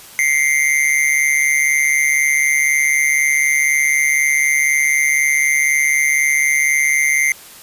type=tone with amplitude modulation; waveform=square; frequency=2093 Hz; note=C7; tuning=in tune; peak=-10 dBFS; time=0.19-7.32 s; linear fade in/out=0 ms; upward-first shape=sine; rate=144 Hz; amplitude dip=75%; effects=white hiss -39 dBFS RMS until 7.62 s + resampled to 32000 Hz